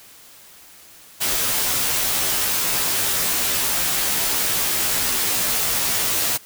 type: noise with comb filter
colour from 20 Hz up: white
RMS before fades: -21 dBFS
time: 1.2-6.38 s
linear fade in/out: 20 ms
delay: 14 ms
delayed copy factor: -0.95
effects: white hiss -46 dBFS RMS until 6.45 s